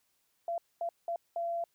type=tone bursts at uneven times; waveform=sine; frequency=681 Hz; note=F5; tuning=44 cents flat; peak=-31 dBFS; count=4; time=0.48-0.58 / 0.81-0.89 / 1.08-1.16 / 1.36-1.64 s; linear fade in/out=2 ms; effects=white hiss -75 dBFS RMS until 1.74 s